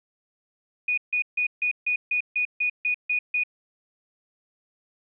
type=tone bursts; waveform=sine; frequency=2468 Hz; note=D#7; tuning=15 cents flat; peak=-21 dBFS; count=11; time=0.88-3.436 s; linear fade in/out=5 ms; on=96 ms; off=150 ms; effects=none